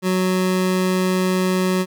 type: tone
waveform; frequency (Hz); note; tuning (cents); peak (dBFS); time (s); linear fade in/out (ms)
25% pulse; 185; F#3; 0; -13; 0.02-1.86; 50
effects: none